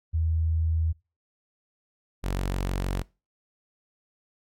sine / sawtooth tone pair in turn, 80.8 / 46.44 Hz, E2 / F#1, -34 / +7 cents, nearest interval minor seventh, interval 959 cents, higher first, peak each -22 dBFS, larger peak neither, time 0.13-0.93 / 2.23-3.03 s, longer neither, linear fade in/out 20 ms, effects noise-tail reverb RT60 0.3 s tail -24 dB re dry + AAC 64 kbps

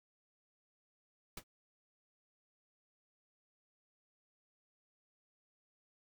pink noise with exponential decay, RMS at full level -39 dBFS, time 1.37-1.44 s, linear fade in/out 5 ms, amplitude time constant 15 ms, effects none

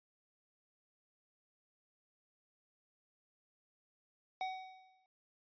square tone with exponential decay, 752 Hz, F#5, 28 cents sharp, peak -35 dBFS, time 4.41-5.06 s, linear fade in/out 1 ms, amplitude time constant 140 ms, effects resampled to 11025 Hz

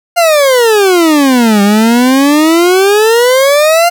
40% pulse exponential two-way sweep, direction down then up, 709 to 198.7 to 705 Hz, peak -4 dBFS, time 0.16-3.9 s, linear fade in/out 20 ms, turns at 1.62 s, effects 7-bit

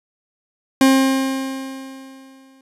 40% pulse tone with exponential decay, 266.7 Hz, C4, 33 cents sharp, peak -8 dBFS, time 0.81-2.61 s, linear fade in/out 2 ms, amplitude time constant 390 ms, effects resampled to 32000 Hz

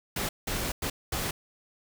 pink noise bursts at uneven times, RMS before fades -31 dBFS, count 4, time 0.16-0.29 / 0.47-0.72 / 0.82-0.9 / 1.12-1.31 s, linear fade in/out 5 ms, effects none

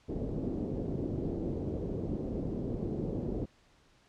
white low-pass noise, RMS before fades -35 dBFS, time 0.08-3.46 s, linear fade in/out 20 ms, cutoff 410 Hz, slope 24 dB/octave, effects pink hiss -65 dBFS RMS until 4.08 s + low-pass 6000 Hz 12 dB/octave

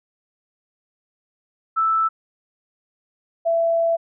sine tone pair in turn, 1318.5 / 667.3 Hz, E6 / E5, 0 / +21 cents, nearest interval octave, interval 1179 cents, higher first, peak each -16 dBFS, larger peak neither, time 1.76-2.09 / 3.45-3.97 s, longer second, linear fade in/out 20 ms, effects none

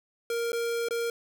square tone with dropouts, 467 Hz, A#4, 3 cents sharp, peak -28 dBFS, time 0.3-1.1 s, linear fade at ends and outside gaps 2 ms, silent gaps 0.52-0.53 / 0.886-0.908 s, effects none

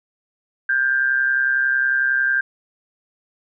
sine tone with amplitude modulation, 1586 Hz, G6, 20 cents sharp, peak -13 dBFS, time 0.69-2.41 s, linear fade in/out 5 ms, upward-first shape sine, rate 131 Hz, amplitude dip 60%, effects none

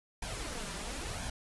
pink noise with flanger, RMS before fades -39 dBFS, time 0.22-1.3 s, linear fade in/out 5 ms, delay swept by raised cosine 1.2 to 5.1 ms, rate 0.98 Hz, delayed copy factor +0.6, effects resampled to 24000 Hz

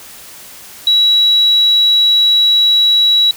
sine tone, 3900 Hz, B7, 23 cents flat, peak -7 dBFS, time 0.87-3.31 s, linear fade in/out 2 ms, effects white hiss -35 dBFS RMS until 3.36 s

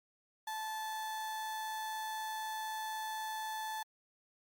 35% pulse tone with amplitude modulation, 872 Hz, A5, 16 cents flat, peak -35 dBFS, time 0.47-3.83 s, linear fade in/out 5 ms, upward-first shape sine, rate 177 Hz, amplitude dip 25%, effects Opus 48 kbps

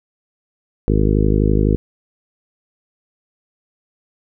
harmonic tone, 51.91 Hz, G#1, in tune, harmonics 1 / 2 / 3 / 4 / 5 / 6 / 7 / 8 / 9, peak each -16 / -19 / -21 / -22 / -23 / -24 / -24 / -25 / -26 dBFS, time 0.88-1.76 s, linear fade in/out 0 ms, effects none

